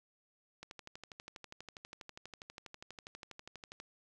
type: click train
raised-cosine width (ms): 0.2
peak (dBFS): -30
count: 40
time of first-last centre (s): 0.63-3.801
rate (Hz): 12.3
effects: none